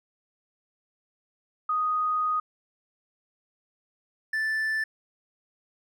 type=tone pair in turn; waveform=sine / triangle; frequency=1244.5 / 1760 Hz; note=D#6 / A6; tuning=0 / 0 cents; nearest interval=tritone; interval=600 cents; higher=second; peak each=-23 dBFS; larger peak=neither; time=1.69-2.4 / 4.33-4.84 s; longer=first; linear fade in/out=5 ms; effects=none